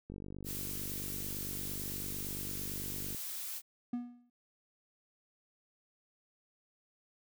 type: click train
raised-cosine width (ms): 3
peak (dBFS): -32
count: 150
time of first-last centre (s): 0.1-3.147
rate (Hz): 48.9
type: noise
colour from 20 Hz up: blue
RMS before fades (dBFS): -41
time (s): 0.44-3.62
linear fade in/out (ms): 50
type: tone with exponential decay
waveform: triangle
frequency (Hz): 242.5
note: B3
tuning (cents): -31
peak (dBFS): -29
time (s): 3.93-4.3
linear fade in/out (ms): 5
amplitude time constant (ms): 80
effects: none